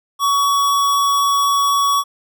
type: tone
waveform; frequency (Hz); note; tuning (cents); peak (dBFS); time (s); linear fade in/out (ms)
square; 1126; C#6; +27; -14; 0.19-2.04; 50
effects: none